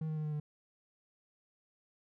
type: tone with pitch steps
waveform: triangle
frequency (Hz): 157.9 / 155.82 / 153.76 / 151.73 / 149.73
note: D#3 / D#3 / D#3 / D#3 / D3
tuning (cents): +26 / +3 / -20 / -43 / +34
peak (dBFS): -32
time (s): 0.01-0.4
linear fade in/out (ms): 5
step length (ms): 78
effects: none